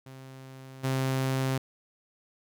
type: tone with level steps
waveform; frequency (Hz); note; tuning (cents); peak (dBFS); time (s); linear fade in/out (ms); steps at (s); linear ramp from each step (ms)
sawtooth; 132.3; C3; +20; -40 / -22; 0.06-1.58; 5; 0.83; 20
effects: none